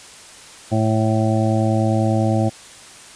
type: harmonic tone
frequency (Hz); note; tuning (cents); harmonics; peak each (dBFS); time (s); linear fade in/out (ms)
110; A2; 0; 1 / 2 / 3 / 5 / 6 / 7; -18 / -21 / -23 / -25 / -26 / -26; 0.71-2.5; 20
effects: white hiss -41 dBFS RMS until 3.15 s + resampled to 22050 Hz